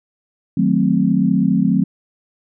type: chord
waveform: sine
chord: D# diminished seventh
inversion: none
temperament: equal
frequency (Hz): 155.56 / 185 / 220 / 261.6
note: D#3 / F#3 / A3 / C4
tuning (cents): 0 / 0 / 0 / 0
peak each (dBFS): -22 / -16 / -18 / -18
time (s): 0.57-1.84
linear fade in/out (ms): 5
effects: none